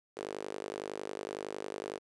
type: tone with high-pass filter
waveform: sawtooth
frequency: 50.9 Hz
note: G#1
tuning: 34 cents flat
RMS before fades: -41 dBFS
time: 0.16-1.99 s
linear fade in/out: 20 ms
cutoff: 420 Hz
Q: 3.1
effects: resampled to 22050 Hz + 11-bit